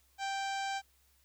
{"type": "harmonic tone", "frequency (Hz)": 784, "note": "G5", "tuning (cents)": 0, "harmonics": [1, 2, 3, 4, 5, 6, 7, 8, 9, 10], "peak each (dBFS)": [-35, -41, -45, -47, -49, -51, -52, -53, -54, -55], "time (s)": [0.18, 0.82], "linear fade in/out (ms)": 50, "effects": ["added 66 Hz sine -70 dBFS peak until 1.24 s", "white hiss -70 dBFS RMS until 1.24 s"]}